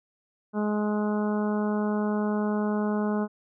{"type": "harmonic tone", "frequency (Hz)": 210, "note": "G#3", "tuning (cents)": 19, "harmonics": [1, 2, 3, 4, 5, 6, 7], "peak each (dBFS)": [-25, -31, -35, -37, -39, -41, -42], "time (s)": [0.53, 3.28], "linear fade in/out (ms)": 50, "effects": []}